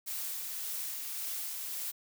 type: noise with tremolo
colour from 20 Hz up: blue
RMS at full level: -37 dBFS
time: 0.06-1.92 s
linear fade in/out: 20 ms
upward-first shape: sine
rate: 1.8 Hz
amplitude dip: 25%
effects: none